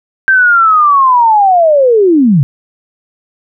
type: linear sweep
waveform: sine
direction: down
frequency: 1575 to 125.4 Hz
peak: -4 dBFS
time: 0.28-2.43 s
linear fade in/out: 0 ms
effects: none